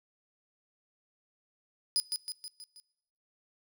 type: tone with echo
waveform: 30% pulse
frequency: 4978 Hz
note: D#8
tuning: in tune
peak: -22 dBFS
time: 1.96-2 s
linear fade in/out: 0 ms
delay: 160 ms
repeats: 5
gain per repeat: -5 dB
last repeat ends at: 2.8 s
effects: noise-tail reverb RT60 0.8 s tail -22 dB re dry